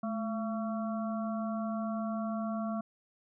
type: harmonic tone with a mistuned harmonic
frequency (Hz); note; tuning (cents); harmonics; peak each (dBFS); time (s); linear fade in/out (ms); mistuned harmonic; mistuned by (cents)
225.7; A3; +44; 1 / 3 / 5 / 6; -33 / -38 / -43 / -46; 0.03-2.81; 5; 1; -76
effects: none